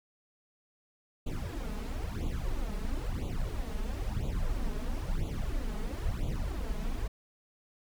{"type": "noise with flanger", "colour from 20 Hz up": "brown", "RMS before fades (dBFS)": -33, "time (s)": [1.26, 7.08], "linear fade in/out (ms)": 10, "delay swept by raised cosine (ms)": [0.28, 4.78], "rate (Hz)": 1, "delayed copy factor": 0.95, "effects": []}